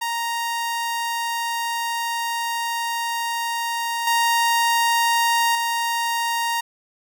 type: tone with level steps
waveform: sawtooth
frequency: 932.3 Hz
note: A#5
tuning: in tune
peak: -19 / -13 / -17 dBFS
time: 0.01-6.61 s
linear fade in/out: 10 ms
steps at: 4.07 / 5.55 s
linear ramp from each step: 2 ms
effects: none